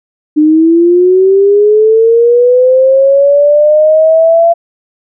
sine linear sweep, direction up, 299.6 to 681 Hz, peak -3 dBFS, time 0.36-4.54 s, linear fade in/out 20 ms, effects none

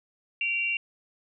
sine tone pair together, 2324 / 2762 Hz, D7 / F7, -19 / -20 cents, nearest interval minor third, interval 299 cents, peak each -31 / -26 dBFS, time 0.41-0.77 s, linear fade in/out 2 ms, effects none

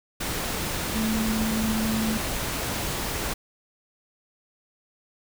sine tone in noise, 220 Hz, A3, in tune, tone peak -24 dBFS, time 0.95-2.18 s, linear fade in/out 10 ms, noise pink, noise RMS -29 dBFS, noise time 0.2-3.34 s, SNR +2 dB, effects none

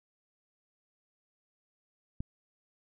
click, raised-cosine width 5 ms, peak -23 dBFS, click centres 2.205 s, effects none

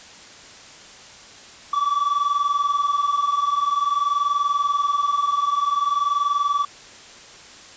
triangle tone pair together, 1136 / 1156.5 Hz, C#6 / D6, +42 / -27 cents, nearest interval unison, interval 31 cents, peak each -22 / -18 dBFS, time 1.73-6.65 s, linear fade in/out 5 ms, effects white hiss -43 dBFS RMS until 7.76 s + resampled to 16000 Hz

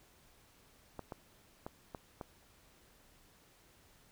clicks, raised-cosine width 1 ms, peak -28 dBFS, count 5, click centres 0.993 / 1.122 / 1.665 / 1.948 / 2.212 s, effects pink hiss -65 dBFS RMS until 4.11 s

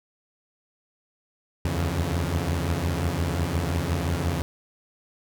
sawtooth tone cluster, 73.8 / 82.2 / 87.9 / 140 Hz, D2 / E2 / F2 / C#3, +9 / -4 / +12 / +18 cents, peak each -30 / -25 / -23 / -27 dBFS, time 1.65-4.42 s, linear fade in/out 0 ms, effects none

